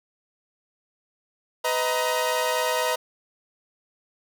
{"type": "tone cluster", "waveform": "sawtooth", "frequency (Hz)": [502, 630, 940], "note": ["B4", "D#5", "A#5"], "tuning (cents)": [28, 21, 14], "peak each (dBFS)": -23, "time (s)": [1.64, 2.96], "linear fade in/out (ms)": 10, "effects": []}